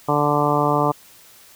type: harmonic tone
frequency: 146.83 Hz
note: D3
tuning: in tune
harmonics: 1 / 2 / 3 / 4 / 5 / 6 / 7 / 8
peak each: -24 / -24 / -24 / -24 / -24 / -24 / -24 / -24 dBFS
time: 0.08-0.92 s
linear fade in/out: 10 ms
effects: white hiss -48 dBFS RMS until 1.55 s